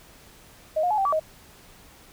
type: tone with pitch steps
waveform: sine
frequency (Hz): 625 / 714 / 851 / 779 / 1149 / 628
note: D#5 / F5 / G#5 / G5 / D6 / D#5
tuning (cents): +8 / +38 / +42 / -11 / -38 / +16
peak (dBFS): -20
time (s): 0.76-1.198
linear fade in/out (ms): 10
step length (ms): 73
effects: pink hiss -51 dBFS RMS until 2.12 s

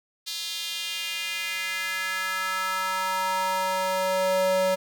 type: tone with high-pass filter sweep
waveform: square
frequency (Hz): 187.6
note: F#3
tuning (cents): +24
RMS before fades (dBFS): -27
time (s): 0.26-4.76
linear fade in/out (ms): 20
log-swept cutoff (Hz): 4000 to 480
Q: 2.6
effects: none

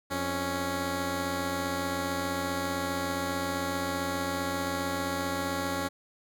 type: tone pair together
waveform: 10% pulse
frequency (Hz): 87.31 / 277.2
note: F2 / C#4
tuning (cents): 0 / 0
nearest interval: octave + minor sixth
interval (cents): 2000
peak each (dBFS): -27 / -22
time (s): 0.1-5.89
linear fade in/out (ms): 20
effects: none

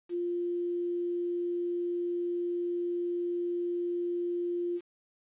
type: tone with quantisation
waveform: sine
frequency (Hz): 349.2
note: F4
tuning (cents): 0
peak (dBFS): -29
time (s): 0.09-4.81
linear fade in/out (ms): 50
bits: 9
effects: resampled to 8000 Hz

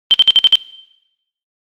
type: tone bursts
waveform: sine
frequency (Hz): 3120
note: G7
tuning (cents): -9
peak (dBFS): -4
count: 6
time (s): 0.11-0.555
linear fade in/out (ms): 0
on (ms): 30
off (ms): 53
effects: noise-tail reverb RT60 0.9 s tail -20 dB re dry + Opus 24 kbps

